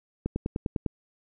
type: click train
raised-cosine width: 3 ms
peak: -15 dBFS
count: 7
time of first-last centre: 0.26-0.862 s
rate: 9.96 Hz
effects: none